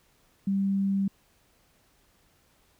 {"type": "tone", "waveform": "sine", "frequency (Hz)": 196, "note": "G3", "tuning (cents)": 0, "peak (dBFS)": -23, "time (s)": [0.47, 1.08], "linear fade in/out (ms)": 5, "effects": ["pink hiss -65 dBFS RMS until 2.79 s"]}